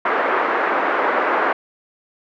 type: band-pass noise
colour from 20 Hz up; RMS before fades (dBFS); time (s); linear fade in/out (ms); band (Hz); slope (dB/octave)
white; -19; 0.05-1.53; 5; 320 to 1600; 24
effects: none